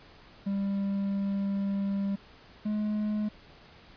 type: tone pair in turn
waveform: triangle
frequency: 198 / 211.3 Hz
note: G3 / G#3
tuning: +18 / +30 cents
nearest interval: minor second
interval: 112 cents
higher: second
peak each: -25 dBFS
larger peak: neither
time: 0.46-2.16 / 2.65-3.29 s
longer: first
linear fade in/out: 10 ms
effects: pink hiss -54 dBFS RMS until 3.96 s + resampled to 11025 Hz